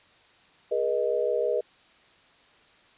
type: chord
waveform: sine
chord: G# minor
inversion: none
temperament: equal with one note detuned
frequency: 415.3 / 481.2 / 622.3 Hz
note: G#4 / B4 / D#5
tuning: 0 / -45 / 0 cents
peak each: -29 / -26 / -28 dBFS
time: 0.71-1.61 s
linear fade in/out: 10 ms
effects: white hiss -58 dBFS RMS until 2.97 s + resampled to 8000 Hz